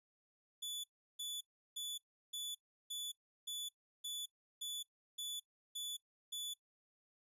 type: tone bursts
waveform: sawtooth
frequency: 3461 Hz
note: A7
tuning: 29 cents flat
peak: -38 dBFS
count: 11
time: 0.62-6.54 s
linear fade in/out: 10 ms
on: 220 ms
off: 350 ms
effects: noise-tail reverb RT60 0.1 s tail -20 dB re dry + resampled to 32000 Hz